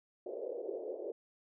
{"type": "band-pass noise", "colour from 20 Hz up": "white", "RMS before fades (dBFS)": -41, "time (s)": [0.26, 1.12], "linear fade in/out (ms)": 5, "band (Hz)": [370, 550], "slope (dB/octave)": 48, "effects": []}